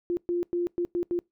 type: tone bursts at uneven times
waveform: sine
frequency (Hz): 349.2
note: F4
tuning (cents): 0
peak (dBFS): -24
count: 6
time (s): 0.1-0.17 / 0.29-0.43 / 0.53-0.67 / 0.78-0.85 / 0.95-1.03 / 1.11-1.19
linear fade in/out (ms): 0
effects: noise-tail reverb RT60 0.2 s tail -25 dB re dry